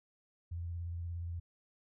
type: tone with vibrato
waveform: sine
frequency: 85.5 Hz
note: F2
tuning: 36 cents flat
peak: -37 dBFS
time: 0.51-1.4 s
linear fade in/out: 10 ms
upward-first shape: sine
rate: 17 Hz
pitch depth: 34 cents each way
effects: none